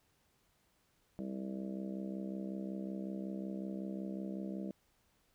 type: harmonic tone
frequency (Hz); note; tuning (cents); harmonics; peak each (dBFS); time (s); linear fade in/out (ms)
65.41; C2; 0; 3 / 4 / 5 / 6 / 7 / 8 / 9 / 10; -40 / -50 / -45 / -56 / -52 / -59 / -51 / -57; 1.19-4.71; 0
effects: pink hiss -74 dBFS RMS until 5.34 s